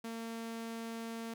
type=tone; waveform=sawtooth; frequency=228.1 Hz; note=A#3; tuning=37 cents flat; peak=-36 dBFS; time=0.04-1.34 s; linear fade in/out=5 ms; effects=none